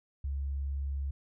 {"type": "tone", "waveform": "sine", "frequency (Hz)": 69.3, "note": "C#2", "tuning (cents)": 0, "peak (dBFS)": -31, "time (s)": [0.24, 1.11], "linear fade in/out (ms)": 5, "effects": []}